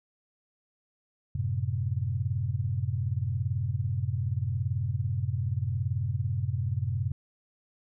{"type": "chord", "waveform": "sine", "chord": "F# diminished", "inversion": "none", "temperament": "equal", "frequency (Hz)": [92.5, 110, 130.81], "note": ["F#2", "A2", "C3"], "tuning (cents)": [0, 0, 0], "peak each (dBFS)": -31, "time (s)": [1.35, 7.12], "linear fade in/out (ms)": 5, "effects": []}